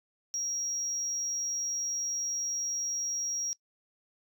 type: tone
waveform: sine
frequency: 5650 Hz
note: F8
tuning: 19 cents sharp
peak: -29 dBFS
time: 0.34-3.53 s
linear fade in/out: 0 ms
effects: noise-tail reverb RT60 0.1 s tail -23 dB re dry + tanh soft clip ceiling -27 dBFS